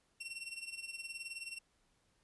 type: tone with tremolo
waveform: sawtooth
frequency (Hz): 2723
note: F7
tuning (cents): -44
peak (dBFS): -37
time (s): 0.2-1.59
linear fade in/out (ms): 10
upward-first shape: sine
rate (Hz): 19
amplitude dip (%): 75
effects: pink hiss -75 dBFS RMS until 2.23 s + resampled to 24000 Hz